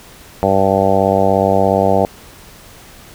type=harmonic tone; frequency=97 Hz; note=G2; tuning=18 cents flat; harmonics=1 / 2 / 3 / 4 / 5 / 6 / 7 / 8 / 9; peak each=-22 / -19 / -23 / -22 / -17 / -17 / -17 / -19 / -23 dBFS; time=0.43-2.05 s; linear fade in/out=0 ms; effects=pink hiss -40 dBFS RMS until 3.14 s